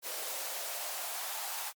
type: noise with high-pass filter sweep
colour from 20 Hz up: white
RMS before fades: -38 dBFS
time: 0.02-1.73 s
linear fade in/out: 50 ms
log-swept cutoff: 520 to 850 Hz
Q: 3.1
effects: MP3 96 kbps